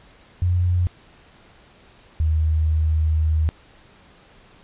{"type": "tone pair in turn", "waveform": "sine", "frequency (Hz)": [89, 78.49], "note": ["F2", "D#2"], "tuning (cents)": [33, 16], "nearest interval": "major second", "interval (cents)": 217, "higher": "first", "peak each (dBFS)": -16, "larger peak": "neither", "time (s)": [[0.42, 0.87], [2.2, 3.49]], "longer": "second", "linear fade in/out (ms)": 0, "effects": ["pink hiss -51 dBFS RMS until 4.63 s", "resampled to 8000 Hz"]}